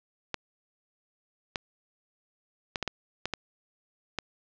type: clicks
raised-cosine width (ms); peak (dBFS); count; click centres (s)
0.2; -12; 8; 0.343 / 1.558 / 2.758 / 2.827 / 2.877 / 3.256 / 3.337 / 4.187
effects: low-pass 5000 Hz 12 dB/octave